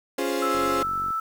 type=chord; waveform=35% pulse; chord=Db major seventh; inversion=none; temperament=equal; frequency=277.2 / 349.2 / 415.3 / 523.3 Hz; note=Db4 / F4 / Ab4 / C5; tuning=0 / 0 / 0 / 0 cents; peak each=-28 dBFS; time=0.18-0.83 s; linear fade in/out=5 ms
type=tone; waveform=sine; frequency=1318.5 Hz; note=E6; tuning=in tune; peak=-24 dBFS; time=0.42-1.2 s; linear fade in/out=5 ms
type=click train; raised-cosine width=3 ms; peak=-29 dBFS; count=27; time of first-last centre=0.55-1.106 s; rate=46.8 Hz
effects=8-bit